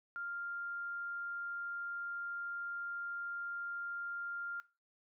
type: tone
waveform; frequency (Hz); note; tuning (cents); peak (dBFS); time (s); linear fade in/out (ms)
sine; 1396.9; F6; 0; -39; 0.16-4.6; 0
effects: noise-tail reverb RT60 0.3 s tail -18 dB re dry